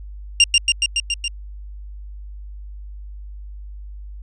sawtooth tone with echo, 2794 Hz, F7, in tune, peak -5 dBFS, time 0.4-0.44 s, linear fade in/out 2 ms, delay 140 ms, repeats 6, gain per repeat -2 dB, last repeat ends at 1.28 s, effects added 50 Hz sine -32 dBFS peak until 4.22 s + resampled to 22050 Hz

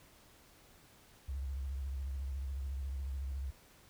sine tone with vibrato, 67.6 Hz, C#2, 43 cents flat, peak -36 dBFS, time 1.28-3.51 s, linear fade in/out 10 ms, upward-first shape sine, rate 14 Hz, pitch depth 93 cents each way, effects pink hiss -62 dBFS RMS until 3.89 s

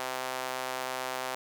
sawtooth tone with high-pass filter, 129 Hz, C3, 24 cents flat, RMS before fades -35 dBFS, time 0-1.35 s, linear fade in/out 0 ms, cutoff 710 Hz, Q 1.2, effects none

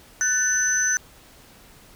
sine tone cluster, 1499 / 1767 / 6070 Hz, F#6 / A6 / F#8, +22 / +7 / +43 cents, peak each -23 / -27 / -20 dBFS, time 0.21-0.97 s, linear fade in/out 0 ms, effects tanh soft clip ceiling -12 dBFS + pink hiss -50 dBFS RMS until 1.95 s

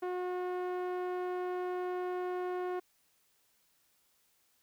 sawtooth tone with low-pass filter, 362.1 Hz, F#4, 37 cents flat, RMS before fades -36 dBFS, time 0.02-2.8 s, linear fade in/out 10 ms, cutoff 1300 Hz, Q 0.67, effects white hiss -72 dBFS RMS until 4.62 s

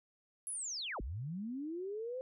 sine linear two-way sweep, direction down then up, 11000 to 43.11 to 525 Hz, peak -38 dBFS, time 0.47-2.21 s, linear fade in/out 0 ms, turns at 1.01 s, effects none

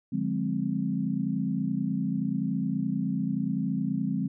sine chord, D half-diminished seventh, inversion none, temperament equal with one note detuned, 146.83 / 178.18 / 207.7 / 261.6 Hz, D3 / F3 / Ab3 / C4, 0 / +35 / 0 / 0 cents, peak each -34 / -31 / -30 / -31 dBFS, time 0.12-4.28 s, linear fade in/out 10 ms, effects none

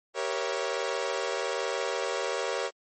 sawtooth chord, G diminished seventh, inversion none, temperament equal with one note detuned, 392 / 473.2 / 554.4 / 659.3 Hz, G4 / Bb4 / Db5 / Fb5, 0 / +26 / 0 / 0 cents, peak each -31 / -29 / -29 / -34 dBFS, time 0.14-2.71 s, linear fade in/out 50 ms, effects MP3 32 kbps

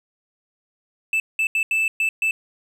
triangle tone bursts at uneven times, 2637 Hz, E7, in tune, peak -16 dBFS, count 6, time 1.13-1.2 / 1.39-1.47 / 1.55-1.63 / 1.71-1.88 / 2-2.09 / 2.22-2.31 s, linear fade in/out 2 ms, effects none

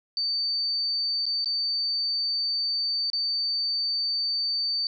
sine tone with dropouts, 4580 Hz, D8, 44 cents flat, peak -24 dBFS, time 0.17-4.87 s, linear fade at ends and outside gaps 1 ms, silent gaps 1.256-1.264 / 1.445-1.458 / 3.101-3.132 s, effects none

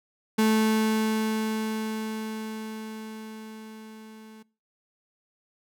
35% pulse tone with level ramp, 218.6 Hz, A3, 11 cents flat, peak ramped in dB -17 to -44 dBFS, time 0.38-4.43 s, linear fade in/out 10 ms, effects noise-tail reverb RT60 0.4 s tail -23 dB re dry

